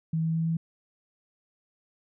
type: tone with pitch steps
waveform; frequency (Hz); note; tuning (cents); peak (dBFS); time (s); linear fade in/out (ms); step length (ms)
sine; 161.3 / 162.23 / 163.17 / 164.12; E3 / E3 / E3 / E3; -37 / -27 / -17 / -7; -24; 0.13-0.57; 5; 110
effects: none